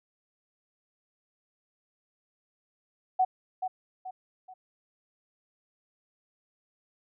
sine tone with echo, 746 Hz, F#5, 14 cents sharp, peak -20 dBFS, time 3.19-3.25 s, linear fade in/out 10 ms, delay 430 ms, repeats 3, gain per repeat -8 dB, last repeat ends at 4.54 s, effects none

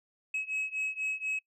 sine beating tone pair, 2561 / 2565.1 Hz, D#7 / E7, +49 / -48 cents, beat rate 4.1 Hz, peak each -33 / -32 dBFS, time 0.34-1.39 s, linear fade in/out 5 ms, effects noise-tail reverb RT60 0.1 s tail -26 dB re dry + tanh soft clip ceiling -28 dBFS

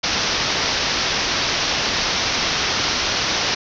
white low-pass noise, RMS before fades -21 dBFS, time 0.03-3.55 s, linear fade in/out 10 ms, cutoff 6000 Hz, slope 96 dB/octave, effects none

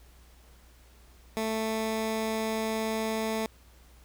15% pulse tone, 220.8 Hz, A3, 6 cents sharp, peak -22 dBFS, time 1.37-3.46 s, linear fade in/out 0 ms, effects added 60 Hz sine -54 dBFS peak until 4.04 s + pink hiss -60 dBFS RMS until 4.04 s

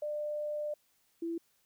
sine tone pair in turn, 597 / 334.2 Hz, D5 / E4, +28 / +24 cents, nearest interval minor seventh, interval 1004 cents, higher first, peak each -33 / -33 dBFS, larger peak neither, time 0.02-0.74 / 1.22-1.38 s, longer first, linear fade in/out 5 ms, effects white hiss -72 dBFS RMS until 1.65 s

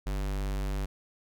square tone, 49 Hz, G1, in tune, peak -30 dBFS, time 0.06-0.86 s, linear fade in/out 10 ms, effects none

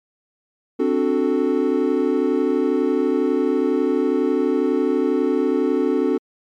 triangle chord, D dominant seventh, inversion third, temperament equal, 261.6 / 293.7 / 370 / 440 Hz, C4 / D4 / F#4 / A4, 0 / 0 / 0 / 0 cents, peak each -20 dBFS, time 0.79-6.18 s, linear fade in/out 10 ms, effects MP3 96 kbps

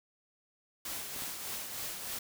white noise with tremolo, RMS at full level -38 dBFS, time 0.85-2.19 s, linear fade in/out 5 ms, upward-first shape triangle, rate 3.3 Hz, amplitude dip 45%
clicks, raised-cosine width 2 ms, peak -37 dBFS, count 2, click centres 1.163 / 1.222 s
effects none

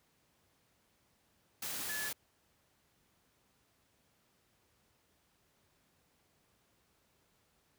sine tone in noise, 1717 Hz, A6, 43 cents flat, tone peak -39 dBFS, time 1.89-2.09 s, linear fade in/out 5 ms, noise white, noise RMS -40 dBFS, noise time 1.62-2.13 s, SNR -2 dB, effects pink hiss -73 dBFS RMS until 7.78 s + high-pass 60 Hz 12 dB/octave

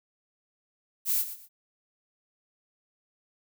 violet noise with echo, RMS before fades -26 dBFS, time 1.05-1.25 s, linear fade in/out 50 ms, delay 120 ms, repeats 2, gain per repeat -12 dB, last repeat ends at 1.49 s, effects none

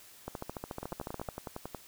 two click trains, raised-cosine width 1 ms, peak -24 / -23 dBFS, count 11 / 15, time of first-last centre 0.83-1.747 / 0.28-1.287 s, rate 10.9 / 13.9 Hz, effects white hiss -55 dBFS RMS until 1.87 s

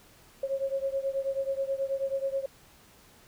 sine beating tone pair, 540 / 549.3 Hz, C#5 / C#5, -45 / -16 cents, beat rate 9.3 Hz, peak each -30 / -32 dBFS, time 0.43-2.46 s, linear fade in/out 5 ms, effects pink hiss -57 dBFS RMS until 3.27 s

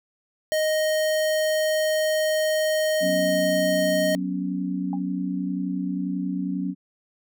square tone, 622.3 Hz, D#5, in tune, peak -21 dBFS, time 0.52-4.15 s, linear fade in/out 0 ms
sine chord, F# suspended fourth, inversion none, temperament equal, 185 / 246.9 / 277.2 Hz, F#3 / B3 / C#4, 0 / 0 / 0 cents, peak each -27 / -33 / -28 dBFS, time 3-6.75 s, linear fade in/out 50 ms
sine tone with exponential decay, 807 Hz, G#5, 50 cents flat, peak -28 dBFS, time 4.93-5.01 s, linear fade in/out 2 ms, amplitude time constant 16 ms
effects none

